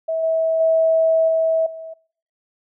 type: tone with level steps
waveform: sine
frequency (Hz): 648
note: E5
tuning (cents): -30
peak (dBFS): -19 / -16 / -13 / -15 / -31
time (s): 0.08-1.94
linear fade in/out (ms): 10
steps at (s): 0.23 / 0.6 / 1.28 / 1.66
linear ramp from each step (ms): 5
effects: noise-tail reverb RT60 0.6 s tail -25 dB re dry